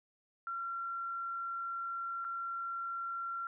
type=tone with dropouts; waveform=sine; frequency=1368 Hz; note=F6; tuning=36 cents flat; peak=-36 dBFS; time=0.47-3.47 s; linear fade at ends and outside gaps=1 ms; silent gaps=2.244-2.249 s; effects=none